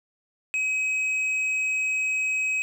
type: tone with hard clipping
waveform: sine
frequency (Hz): 2540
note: D#7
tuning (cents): +35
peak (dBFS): -24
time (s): 0.54-2.62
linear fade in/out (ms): 0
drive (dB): 4
effects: none